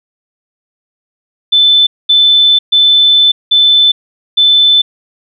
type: tone bursts at uneven times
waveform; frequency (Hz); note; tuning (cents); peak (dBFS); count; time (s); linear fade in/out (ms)
sine; 3520; A7; 0; -4; 5; 1.52-1.87 / 2.09-2.59 / 2.72-3.32 / 3.51-3.92 / 4.37-4.82; 10
effects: none